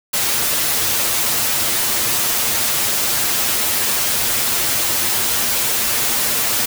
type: noise with comb filter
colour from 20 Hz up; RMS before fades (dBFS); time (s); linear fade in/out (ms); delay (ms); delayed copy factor
white; -18; 0.13-6.66; 10; 8.6; +0.65
effects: none